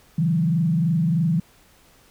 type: tone with frequency modulation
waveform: sine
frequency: 164.81 Hz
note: E3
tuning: in tune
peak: -17 dBFS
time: 0.18-1.4 s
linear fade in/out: 5 ms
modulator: 23.2 Hz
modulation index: 0.83
effects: pink hiss -55 dBFS RMS until 2.1 s